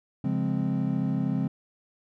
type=chord; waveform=triangle; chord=Db major seventh; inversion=none; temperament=equal; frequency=138.59 / 174.61 / 207.7 / 261.6 Hz; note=Db3 / F3 / Ab3 / C4; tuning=0 / 0 / 0 / 0 cents; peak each=-28 dBFS; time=0.24-1.48 s; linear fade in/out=5 ms; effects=none